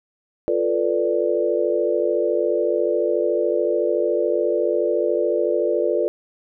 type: chord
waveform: sine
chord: B half-diminished seventh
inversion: second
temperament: equal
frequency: 349.2 / 440 / 493.9 / 587.3 Hz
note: F4 / A4 / B4 / D5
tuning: 0 / 0 / 0 / 0 cents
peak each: -23 dBFS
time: 0.48-6.08 s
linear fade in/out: 0 ms
effects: none